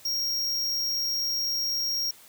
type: tone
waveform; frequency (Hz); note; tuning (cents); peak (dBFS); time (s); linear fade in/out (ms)
square; 5588; F8; 0; -26; 0.05-2.11; 5
effects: white hiss -52 dBFS RMS until 2.28 s + high-pass 60 Hz 12 dB/octave